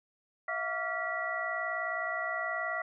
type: tone cluster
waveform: sine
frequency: 652 / 711 / 1148 / 1389 / 1949 Hz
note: E5 / F5 / D6 / F6 / B6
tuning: -19 / +31 / -40 / -10 / -23 cents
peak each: -38 / -40 / -40 / -38 / -35 dBFS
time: 0.48-2.82 s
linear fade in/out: 5 ms
effects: none